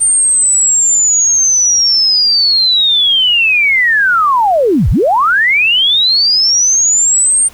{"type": "linear two-way sweep", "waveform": "sine", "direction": "down then up", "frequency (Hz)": [8870, 32.7, 8870], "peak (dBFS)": -7, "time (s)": [0, 7.49], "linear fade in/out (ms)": 20, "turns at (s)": 4.9, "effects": ["pink hiss -40 dBFS RMS until 7.53 s"]}